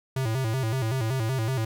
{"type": "tone with vibrato", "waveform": "square", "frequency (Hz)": 121.3, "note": "B2", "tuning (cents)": -31, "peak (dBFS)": -25, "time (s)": [0.16, 1.65], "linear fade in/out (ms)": 5, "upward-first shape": "square", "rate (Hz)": 5.3, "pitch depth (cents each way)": 150, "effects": []}